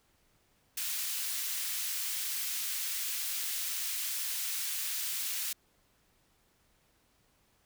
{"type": "high-pass noise", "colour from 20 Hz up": "white", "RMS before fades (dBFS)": -35, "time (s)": [0.77, 5.53], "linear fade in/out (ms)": 5, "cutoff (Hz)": 2000, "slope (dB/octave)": 12, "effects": ["pink hiss -70 dBFS RMS until 7.65 s"]}